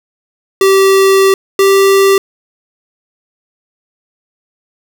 square tone pair in turn, 387.5 / 391.1 Hz, G4 / G4, -20 / -4 cents, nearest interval unison, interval 16 cents, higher second, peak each -6 dBFS, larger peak neither, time 0.61-1.34 / 1.59-2.18 s, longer first, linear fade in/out 2 ms, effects none

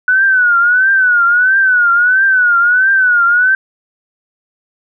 sine tone with vibrato, 1480 Hz, F#6, in tune, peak -7 dBFS, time 0.08-3.55 s, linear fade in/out 2 ms, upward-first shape triangle, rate 1.5 Hz, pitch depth 130 cents each way, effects none

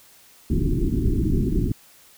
pink low-pass noise, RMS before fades -21 dBFS, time 0.5-1.72 s, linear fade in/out 2 ms, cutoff 390 Hz, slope 96 dB/octave, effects white hiss -52 dBFS RMS until 2.17 s

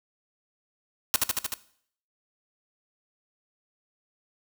white noise with echo, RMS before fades -21 dBFS, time 1.14-1.16 s, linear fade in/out 0 ms, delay 76 ms, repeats 5, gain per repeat -2 dB, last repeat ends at 1.54 s, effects noise-tail reverb RT60 0.6 s tail -17 dB re dry

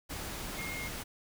sine tone in noise, 2140 Hz, C7, 38 cents sharp, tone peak -39 dBFS, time 0.57-0.89 s, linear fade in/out 20 ms, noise pink, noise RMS -40 dBFS, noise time 0.09-1.04 s, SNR -2 dB, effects none

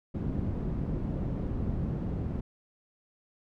white low-pass noise, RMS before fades -32 dBFS, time 0.14-2.41 s, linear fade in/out 10 ms, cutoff 180 Hz, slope 12 dB/octave, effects none

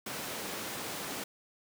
pink high-pass noise, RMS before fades -39 dBFS, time 0.06-1.24 s, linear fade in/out 5 ms, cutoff 210 Hz, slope 12 dB/octave, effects none

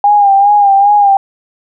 sine tone with vibrato, 807 Hz, G#5, 50 cents flat, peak -4 dBFS, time 0.04-1.17 s, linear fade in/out 2 ms, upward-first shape sine, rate 2.5 Hz, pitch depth 50 cents each way, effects none

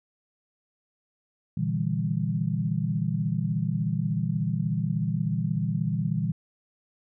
sine chord, E half-diminished seventh, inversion second, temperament just, 118.67 / 148.33 / 164.81 / 197.78 Hz, Bb2 / D3 / E3 / G3, +31 / +18 / 0 / +16 cents, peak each -30 / -30 / -28 / -31 dBFS, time 1.57-6.32 s, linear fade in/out 5 ms, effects none

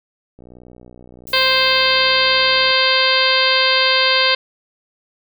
click train, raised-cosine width 2 ms, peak -28 dBFS, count 143, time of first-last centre 0.39-2.706 s, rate 61.3 Hz
violet noise with exponential decay, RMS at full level -34 dBFS, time 1.27-2.65 s, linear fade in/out 0 ms, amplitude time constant 300 ms
harmonic tone, 523.3 Hz, C5, in tune, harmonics 1 / 2 / 3 / 4 / 5 / 6 / 7 / 8 / 9, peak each -21 / -21 / -21 / -21 / -21 / -21 / -21 / -21 / -21 dBFS, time 1.33-4.35 s, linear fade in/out 5 ms
effects none

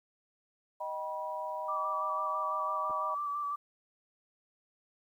sine chord, Eb augmented, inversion none, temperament just, 622.3 / 777.8 / 972.3 Hz, Eb5 / G5 / B5, 0 / -14 / -27 cents, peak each -39 / -43 / -37 dBFS, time 0.8-3.15 s, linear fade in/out 10 ms
sine tone with vibrato, 1162 Hz, D6, 19 cents flat, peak -32 dBFS, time 1.68-3.56 s, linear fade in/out 10 ms, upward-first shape square, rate 6 Hz, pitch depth 21 cents each way
clicks, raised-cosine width 1 ms, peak -35 dBFS, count 2, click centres 2.898 / 2.908 s
effects 11-bit

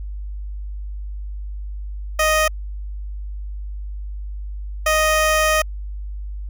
15% pulse tone bursts at uneven times, 622.3 Hz, D#5, in tune, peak -8 dBFS, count 2, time 2.19-2.48 / 4.86-5.62 s, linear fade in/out 5 ms, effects added 50 Hz sine -26 dBFS peak until 6.49 s + MP3 96 kbps

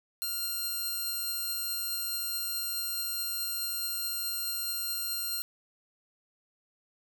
5% pulse tone pair together, 1396.9 / 4186 Hz, F6 / C8, 0 / 0 cents, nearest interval octave + perfect fifth, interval 1900 cents, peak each -29 / -25 dBFS, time 0.22-5.42 s, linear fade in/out 0 ms, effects none

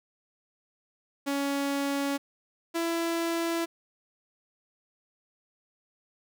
sawtooth tone pair in turn, 280 / 334.4 Hz, C#4 / E4, +18 / +25 cents, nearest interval minor third, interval 307 cents, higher second, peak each -23 dBFS, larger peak neither, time 1.26-2.18 / 2.74-3.66 s, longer neither, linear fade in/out 20 ms, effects none

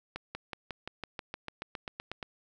accelerating click train, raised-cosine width 0.3 ms, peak -21 dBFS, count 15, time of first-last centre 0.16-2.228 s, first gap 190 ms, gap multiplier 0.96, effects none

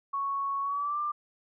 sine tone with pitch glide, 1108.7 to 1188.3 Hz, C#6 to D6, 0 to +20 cents, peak -28 dBFS, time 0.13-1.12 s, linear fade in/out 10 ms, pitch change +120 cents, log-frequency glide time 0.62-1 s, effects none

